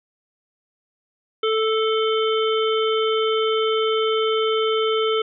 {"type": "harmonic tone", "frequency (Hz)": 440, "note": "A4", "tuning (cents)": 0, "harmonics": [1, 3, 5, 7, 8], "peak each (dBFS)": [-19, -25, -33, -27, -35], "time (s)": [1.43, 5.22], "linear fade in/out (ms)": 5, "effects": []}